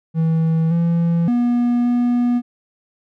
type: tone with pitch steps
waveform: triangle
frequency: 162.1 / 168.9 / 241.2 / 242.6 Hz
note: E3 / E3 / B3 / B3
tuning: -29 / +42 / -41 / -31 cents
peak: -12 dBFS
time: 0.14-2.42 s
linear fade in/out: 50 ms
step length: 570 ms
effects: none